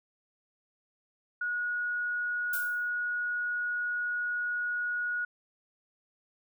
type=tone; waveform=sine; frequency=1453 Hz; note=F#6; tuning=32 cents flat; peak=-29 dBFS; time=1.41-5.25 s; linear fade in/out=5 ms
type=noise with exponential decay; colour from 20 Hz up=violet; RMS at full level=-33 dBFS; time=2.53-2.9 s; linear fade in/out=5 ms; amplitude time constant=80 ms
effects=none